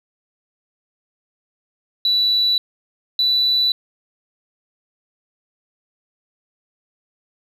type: tone pair in turn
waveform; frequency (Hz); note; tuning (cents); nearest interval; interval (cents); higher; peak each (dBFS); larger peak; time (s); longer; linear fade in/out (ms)
sine; 3951 / 3968; B7 / B7; 0 / +7; unison; 7; second; -13; neither; 2.05-2.58 / 3.19-3.72; neither; 2
effects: tanh soft clip ceiling -10 dBFS + 9-bit